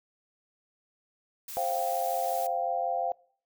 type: noise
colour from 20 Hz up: blue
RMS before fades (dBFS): -40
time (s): 1.48-2.47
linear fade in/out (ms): 5
type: chord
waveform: sine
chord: C suspended fourth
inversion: none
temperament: equal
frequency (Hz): 523.3 / 698.5 / 784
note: C5 / F5 / G5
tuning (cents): 0 / 0 / 0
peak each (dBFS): -34 / -29 / -32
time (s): 1.57-3.12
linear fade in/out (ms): 0
effects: noise-tail reverb RT60 0.5 s tail -23 dB re dry

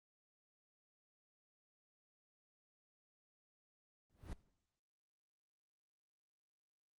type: noise with exponential growth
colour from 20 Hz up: brown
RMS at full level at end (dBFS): -42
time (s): 4.1-4.33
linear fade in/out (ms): 1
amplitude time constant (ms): 50
effects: noise-tail reverb RT60 0.8 s tail -19 dB re dry + Opus 32 kbps

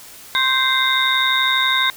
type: tone cluster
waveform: sine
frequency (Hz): 1049 / 1564 / 2085 / 3633 / 3765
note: C6 / G6 / C7 / A#7 / A#7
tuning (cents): +4 / -4 / -7 / -45 / +16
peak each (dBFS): -21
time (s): 0.35-1.9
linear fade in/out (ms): 0
effects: white hiss -40 dBFS RMS until 1.96 s

